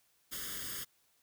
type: noise with comb filter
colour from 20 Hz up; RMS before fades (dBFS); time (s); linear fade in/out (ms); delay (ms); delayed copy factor
white; -41; 0.31-0.85; 20; 0.6; +0.8
effects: white hiss -72 dBFS RMS until 1.22 s